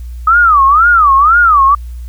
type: tone with vibrato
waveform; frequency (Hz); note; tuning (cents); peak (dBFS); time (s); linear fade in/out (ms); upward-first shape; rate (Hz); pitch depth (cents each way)
sine; 1244; D#6; -1; -4; 0.27-1.75; 5; sine; 2; 250
effects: added 60 Hz sine -22 dBFS peak until 2.08 s + white hiss -49 dBFS RMS until 2.08 s